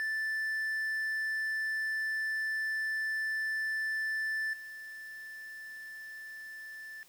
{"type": "tone with level steps", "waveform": "triangle", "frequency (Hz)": 1760, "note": "A6", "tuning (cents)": 0, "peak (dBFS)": [-29, -41], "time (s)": [0, 7.03], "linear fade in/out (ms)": 0, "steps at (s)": 4.53, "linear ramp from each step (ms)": 5, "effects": ["white hiss -61 dBFS RMS until 7.08 s"]}